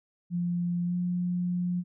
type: tone with pitch glide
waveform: sine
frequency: 174.61 to 177.76 Hz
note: F3 to F3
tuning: 0 to +31 cents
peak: -26 dBFS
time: 0.3-1.84 s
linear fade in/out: 50 ms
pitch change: +31 cents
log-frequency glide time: 0.85-0.95 s
effects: none